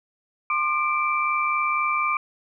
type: tone cluster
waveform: sine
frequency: 1059 / 1203 / 2339 Hz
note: C6 / D6 / D7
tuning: +21 / +41 / -8 cents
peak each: -28 / -23 / -25 dBFS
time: 0.5-2.17 s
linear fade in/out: 2 ms
effects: none